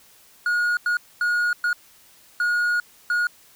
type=tone bursts at uneven times; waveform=triangle; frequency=1441 Hz; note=F#6; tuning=46 cents flat; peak=-17 dBFS; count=6; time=0.46-0.77 / 0.86-0.97 / 1.21-1.53 / 1.64-1.73 / 2.4-2.8 / 3.1-3.27 s; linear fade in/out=2 ms; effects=white hiss -53 dBFS RMS until 3.55 s